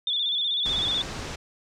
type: tone with vibrato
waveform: sine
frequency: 3504 Hz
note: A7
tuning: 8 cents flat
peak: -23 dBFS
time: 0.07-1.02 s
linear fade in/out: 2 ms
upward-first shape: square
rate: 16 Hz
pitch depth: 47 cents each way
type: low-pass noise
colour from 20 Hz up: pink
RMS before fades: -35 dBFS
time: 0.65-1.36 s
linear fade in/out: 10 ms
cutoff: 7200 Hz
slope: 24 dB/octave
effects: none